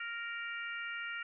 harmonic tone, 466.2 Hz, A#4, in tune, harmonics 3 / 4 / 5 / 6, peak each -41 / -43 / -45 / -47 dBFS, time 0-1.23 s, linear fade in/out 5 ms, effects none

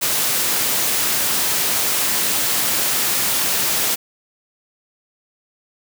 white high-pass noise, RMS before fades -19 dBFS, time 0.01-3.96 s, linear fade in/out 20 ms, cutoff 100 Hz, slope 12 dB/octave, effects none

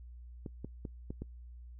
clicks, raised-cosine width 3 ms, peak -27 dBFS, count 5, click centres 0.462 / 0.646 / 0.852 / 1.105 / 1.22 s, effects noise-tail reverb RT60 0.1 s tail -23 dB re dry + added 60 Hz sine -47 dBFS peak until 1.79 s

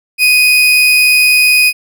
35% pulse tone, 2493 Hz, D#7, 3 cents sharp, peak -4 dBFS, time 0.18-1.73 s, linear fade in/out 50 ms, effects none

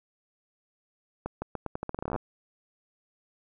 accelerating click train, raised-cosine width 1 ms, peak -18 dBFS, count 18, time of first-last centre 1.26-2.162 s, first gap 160 ms, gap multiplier 0.83, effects none

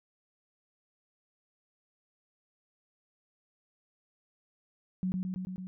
sine tone with echo, 185 Hz, F#3, in tune, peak -28 dBFS, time 5.03-5.12 s, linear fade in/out 0 ms, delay 110 ms, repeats 5, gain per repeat -2 dB, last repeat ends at 5.67 s, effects none

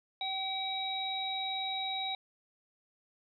harmonic tone, 766 Hz, G5, 40 cents flat, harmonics 1 / 3 / 5, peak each -37 / -42 / -35 dBFS, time 0.21-2.15 s, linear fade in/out 2 ms, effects none

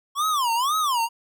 square tone with vibrato, 1080 Hz, C#6, 45 cents flat, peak -21 dBFS, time 0.15-1.09 s, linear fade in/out 50 ms, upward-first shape sine, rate 2 Hz, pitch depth 290 cents each way, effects none

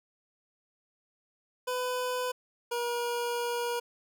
25% pulse tone pair in turn, 501 / 477.8 Hz, B4 / A#4, +25 / +43 cents, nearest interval minor second, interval 82 cents, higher first, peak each -26 dBFS, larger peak neither, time 1.67-2.32 / 2.71-3.8 s, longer second, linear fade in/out 10 ms, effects none

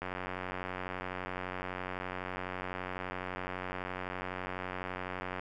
click train, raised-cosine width 0.5 ms, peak -22 dBFS, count 495, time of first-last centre 0.02-5.395 s, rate 91.9 Hz, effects none

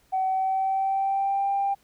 sine tone with pitch glide, 758 to 793.4 Hz, F#5 to G5, +42 to +21 cents, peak -21 dBFS, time 0.12-1.75 s, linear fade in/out 20 ms, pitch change +79 cents, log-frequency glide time 0.27-1.5 s, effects tanh soft clip ceiling -17 dBFS + pink hiss -63 dBFS RMS until 1.83 s

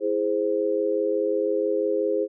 sine chord, E augmented, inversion none, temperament equal with one note detuned, 329.6 / 415.3 / 520.2 Hz, E4 / G#4 / B#4, 0 / 0 / -10 cents, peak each -28 / -24 / -25 dBFS, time 0-2.28 s, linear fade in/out 50 ms, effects none

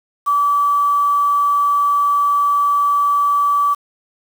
sine tone with quantisation, 1152 Hz, D6, 34 cents flat, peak -12 dBFS, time 0.26-3.75 s, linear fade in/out 20 ms, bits 6, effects none

